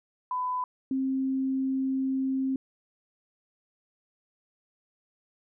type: tone pair in turn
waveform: sine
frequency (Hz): 1002 / 265.4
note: B5 / C4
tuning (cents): +25 / +25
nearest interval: octave + major seventh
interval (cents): 2300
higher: first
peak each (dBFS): -27 / -25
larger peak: second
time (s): 0.31-0.64 / 0.91-2.56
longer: second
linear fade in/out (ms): 2
effects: none

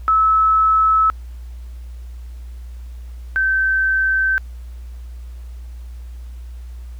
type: tone pair in turn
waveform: sine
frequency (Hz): 1300 / 1546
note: E6 / G6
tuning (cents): -24 / -24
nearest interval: minor third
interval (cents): 300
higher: second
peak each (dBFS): -11 / -14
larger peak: first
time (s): 0.08-1.1 / 3.36-4.38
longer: neither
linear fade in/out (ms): 0
effects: added 60 Hz sine -30 dBFS peak until 6.99 s + pink hiss -54 dBFS RMS until 6.99 s

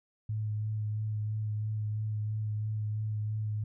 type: tone with vibrato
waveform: sine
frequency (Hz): 107.1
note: A2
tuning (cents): -46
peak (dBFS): -30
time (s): 0.29-3.64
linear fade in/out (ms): 5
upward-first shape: sine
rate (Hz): 3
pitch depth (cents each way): 18
effects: none

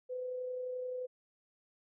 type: tone with amplitude modulation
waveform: sine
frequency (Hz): 504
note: B4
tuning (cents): +35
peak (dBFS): -35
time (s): 0.09-1.07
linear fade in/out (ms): 20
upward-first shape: sine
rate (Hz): 31.5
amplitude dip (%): 30
effects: none

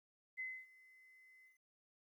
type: tone with ADSR envelope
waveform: sine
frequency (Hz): 2042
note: C7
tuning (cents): -43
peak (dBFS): -40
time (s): 0.37-1.59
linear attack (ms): 28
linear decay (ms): 260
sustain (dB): -22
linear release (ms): 140
effects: 13-bit

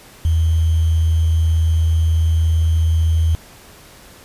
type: tone with sample-and-hold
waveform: sine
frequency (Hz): 81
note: E2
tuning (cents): -30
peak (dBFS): -12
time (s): 0.25-3.35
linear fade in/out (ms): 0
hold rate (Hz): 3150
effects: pink hiss -43 dBFS RMS until 4.24 s + resampled to 32000 Hz

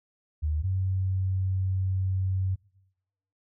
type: tone pair in turn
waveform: sine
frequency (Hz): 76.5 / 94.46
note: D#2 / F#2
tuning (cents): -29 / +36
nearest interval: major third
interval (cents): 365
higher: second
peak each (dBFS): -24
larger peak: neither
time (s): 0.42-0.63 / 0.63-2.56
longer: second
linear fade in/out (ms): 20
effects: noise-tail reverb RT60 0.9 s tail -24 dB re dry

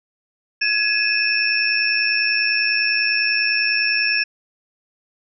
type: tone cluster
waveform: sine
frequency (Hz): 1683 / 2503 / 2613 / 5410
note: G#6 / D#7 / E7 / E8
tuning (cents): +23 / +10 / -16 / +44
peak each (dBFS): -22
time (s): 0.61-4.24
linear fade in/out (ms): 10
effects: none

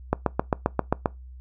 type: click train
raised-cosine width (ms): 1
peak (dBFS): -6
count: 8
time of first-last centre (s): 0.13-1.058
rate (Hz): 7.54
effects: noise-tail reverb RT60 0.2 s tail -22 dB re dry + added 63 Hz sine -40 dBFS peak until 1.4 s

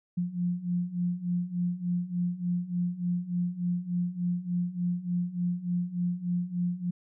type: beating tone pair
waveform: sine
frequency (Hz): 174.61 / 178.01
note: F3 / F3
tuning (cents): 0 / +33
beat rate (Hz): 3.4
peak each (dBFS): -32 / -29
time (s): 0.17-6.91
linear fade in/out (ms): 10
effects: none

